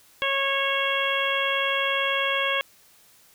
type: harmonic tone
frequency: 549 Hz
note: C#5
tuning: 17 cents flat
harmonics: 1 / 2 / 3 / 4 / 5 / 6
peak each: -29 / -29 / -29 / -29 / -29 / -29 dBFS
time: 0.22-2.61 s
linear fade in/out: 0 ms
effects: white hiss -56 dBFS RMS until 3.34 s